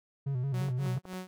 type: tone with vibrato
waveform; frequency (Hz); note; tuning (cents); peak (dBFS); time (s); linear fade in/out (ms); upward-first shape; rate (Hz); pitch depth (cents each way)
triangle; 131.6; C3; +10; -27; 0.26-0.99; 10; square; 5.7; 88
type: tone with tremolo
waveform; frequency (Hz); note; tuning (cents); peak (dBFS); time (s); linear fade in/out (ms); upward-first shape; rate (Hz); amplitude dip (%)
sawtooth; 184.8; F#3; -2; -32; 0.54-1.27; 0; sine; 3.6; 100
type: clicks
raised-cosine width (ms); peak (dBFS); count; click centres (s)
1; -31; 5; 0.686 / 0.861 / 0.976 / 1.054 / 1.133
effects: none